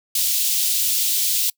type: high-pass noise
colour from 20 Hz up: white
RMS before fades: -20 dBFS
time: 0.15-1.5 s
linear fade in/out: 5 ms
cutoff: 3000 Hz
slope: 24 dB/octave
effects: noise-tail reverb RT60 0.1 s tail -26 dB re dry